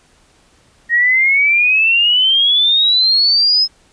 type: exponential sweep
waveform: sine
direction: up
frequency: 1864.7 to 5180 Hz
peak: -9 dBFS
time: 0.89-3.68 s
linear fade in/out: 50 ms
effects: pink hiss -52 dBFS RMS until 3.92 s + resampled to 22050 Hz